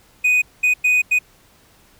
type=tone bursts at uneven times; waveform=triangle; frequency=2489 Hz; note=D#7; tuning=in tune; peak=-11 dBFS; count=4; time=0.24-0.42 / 0.63-0.74 / 0.84-1.02 / 1.11-1.19 s; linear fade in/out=10 ms; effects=pink hiss -53 dBFS RMS until 1.99 s

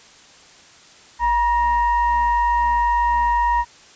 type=tone with frequency modulation; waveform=sine; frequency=956 Hz; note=A#5; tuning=43 cents sharp; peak=-15 dBFS; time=1.19-3.65 s; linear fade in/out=50 ms; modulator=902 Hz; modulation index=0.51; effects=white hiss -47 dBFS RMS until 3.95 s + resampled to 16000 Hz

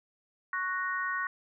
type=chord; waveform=sine; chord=F# major; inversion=second; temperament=equal; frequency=1108.7 / 1480 / 1864.7 Hz; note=C#6 / F#6 / A#6; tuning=0 / 0 / 0 cents; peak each=-34 dBFS; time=0.53-1.27 s; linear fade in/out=2 ms; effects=none

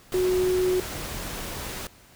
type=tone in noise; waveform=sine; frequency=367.5 Hz; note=F#4; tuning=12 cents flat; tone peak=-20 dBFS; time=0.14-0.8 s; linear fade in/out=2 ms; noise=pink; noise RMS=-34 dBFS; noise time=0.12-1.87 s; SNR=+11 dB; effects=pink hiss -53 dBFS RMS until 2.15 s

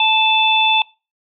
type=harmonic tone; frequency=877 Hz; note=A5; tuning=6 cents flat; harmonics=1 / 3 / 4; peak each=-16 / -16 / -16 dBFS; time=0-0.82 s; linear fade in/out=2 ms; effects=noise-tail reverb RT60 0.3 s tail -23 dB re dry

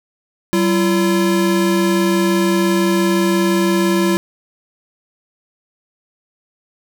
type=tone pair together; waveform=square; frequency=190.82 / 340 Hz; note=G3 / F4; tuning=-46 / -46 cents; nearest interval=minor seventh; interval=1000 cents; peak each=-17 / -16 dBFS; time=0.53-4.17 s; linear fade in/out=0 ms; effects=none

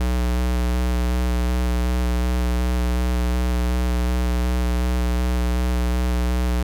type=tone with vibrato; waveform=square; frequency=61.2 Hz; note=B1; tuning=15 cents flat; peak=-19 dBFS; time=0-6.63 s; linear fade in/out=5 ms; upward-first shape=square; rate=2.7 Hz; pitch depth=15 cents each way; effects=none

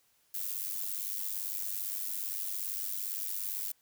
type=noise with amplitude modulation; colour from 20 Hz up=violet; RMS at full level=-33 dBFS; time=0.34-3.72 s; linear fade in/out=5 ms; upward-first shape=sine; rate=97.6 Hz; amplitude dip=75%; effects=white hiss -70 dBFS RMS until 3.81 s

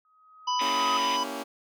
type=tone with exponential growth; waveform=sine; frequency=1262 Hz; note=D#6; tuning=24 cents sharp; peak=-24 dBFS; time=0.05-0.97 s; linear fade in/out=1 ms; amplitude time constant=200 ms
type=harmonic tone; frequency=993 Hz; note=B5; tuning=9 cents sharp; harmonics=1 / 3 / 5 / 6; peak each=-25 / -33 / -37 / -40 dBFS; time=0.47-1.24 s; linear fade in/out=10 ms
type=band-pass noise; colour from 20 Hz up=pink; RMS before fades=-36 dBFS; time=0.59-1.17 s; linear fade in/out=5 ms; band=1800 to 3900 Hz; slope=96 dB/octave
type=chord; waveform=15% pulse; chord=A# diminished seventh; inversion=none; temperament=equal with one note detuned; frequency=233.1 / 280.6 / 329.6 / 392 Hz; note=A#3 / C#4 / E4 / G4; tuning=0 / +21 / 0 / 0 cents; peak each=-33 / -29 / -35 / -34 dBFS; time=0.6-1.44 s; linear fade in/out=20 ms
effects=none

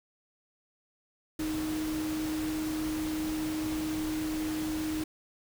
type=tone in noise; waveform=sine; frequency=311.2 Hz; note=D#4; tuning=in tune; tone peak=-30 dBFS; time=1.39-5.04 s; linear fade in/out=5 ms; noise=pink; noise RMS=-40 dBFS; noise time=1.39-5.04 s; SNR=+7 dB; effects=none

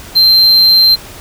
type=tone; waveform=triangle; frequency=4137 Hz; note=C8; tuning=20 cents flat; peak=-3 dBFS; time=0.15-0.96 s; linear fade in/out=20 ms; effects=pink hiss -32 dBFS RMS until 1.2 s

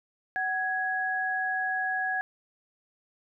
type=tone pair together; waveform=sine; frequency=751 / 1664.2 Hz; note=F#5 / G#6; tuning=+26 / +3 cents; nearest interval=octave + major second; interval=1377 cents; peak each=-31 / -28 dBFS; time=0.36-2.21 s; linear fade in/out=0 ms; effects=none

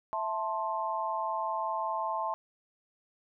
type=chord; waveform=sine; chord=A minor; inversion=second; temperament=equal with one note detuned; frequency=659.3 / 880 / 1055 Hz; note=E5 / A5 / C6; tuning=0 / 0 / +14 cents; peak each=-36 / -33 / -34 dBFS; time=0.13-2.34 s; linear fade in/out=0 ms; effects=none

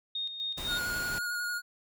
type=tone with tremolo; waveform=sine; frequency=3699 Hz; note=A#7; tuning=14 cents flat; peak=-31 dBFS; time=0.15-0.79 s; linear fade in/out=5 ms; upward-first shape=square; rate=4 Hz; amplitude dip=55%
type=noise; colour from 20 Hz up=pink; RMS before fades=-40 dBFS; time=0.57-1.19 s; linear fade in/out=10 ms
type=tone with vibrato; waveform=square; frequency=1439 Hz; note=F#6; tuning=49 cents flat; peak=-32 dBFS; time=0.67-1.62 s; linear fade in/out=50 ms; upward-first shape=square; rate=11 Hz; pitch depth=13 cents each way
effects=none

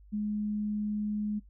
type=tone; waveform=sine; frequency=209.7 Hz; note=G#3; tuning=17 cents sharp; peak=-29 dBFS; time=0.12-1.4 s; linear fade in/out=20 ms; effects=noise-tail reverb RT60 0.1 s tail -19 dB re dry + added 50 Hz sine -52 dBFS peak until 1.49 s

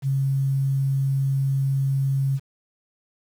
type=tone; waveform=sine; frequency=136.1 Hz; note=C#3; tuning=31 cents flat; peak=-19 dBFS; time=0.02-2.4 s; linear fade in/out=50 ms; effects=8-bit

